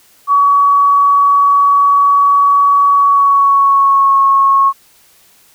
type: tone with pitch glide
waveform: sine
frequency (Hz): 1131 to 1095.6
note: C#6 to C#6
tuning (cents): +34 to -21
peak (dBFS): -6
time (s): 0.27-4.73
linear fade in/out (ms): 50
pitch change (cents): -55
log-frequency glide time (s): 2.89-4.17
effects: white hiss -48 dBFS RMS until 5.54 s